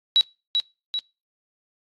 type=tone with echo; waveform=sine; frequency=3900 Hz; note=B7; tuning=23 cents flat; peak=-13 dBFS; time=0.16-0.21 s; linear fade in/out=0 ms; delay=390 ms; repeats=2; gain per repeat=-5 dB; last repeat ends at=0.99 s; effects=noise-tail reverb RT60 0.3 s tail -25 dB re dry + AAC 32 kbps